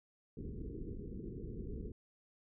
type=low-pass noise; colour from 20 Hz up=pink; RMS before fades=-44 dBFS; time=0.37-1.92 s; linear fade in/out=5 ms; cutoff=460 Hz; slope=96 dB/octave; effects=none